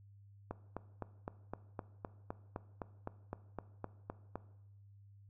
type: click train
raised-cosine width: 1 ms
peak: -26 dBFS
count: 16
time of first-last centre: 0.51-4.356 s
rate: 3.9 Hz
effects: noise-tail reverb RT60 0.9 s tail -17 dB re dry + added 100 Hz sine -57 dBFS peak until 5.29 s